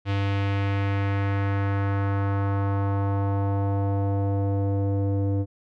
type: tone with low-pass filter sweep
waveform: square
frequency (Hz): 99.2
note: G2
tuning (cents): +21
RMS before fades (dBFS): -24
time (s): 0.05-5.46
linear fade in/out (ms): 50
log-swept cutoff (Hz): 3100 to 430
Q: 1.6
effects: none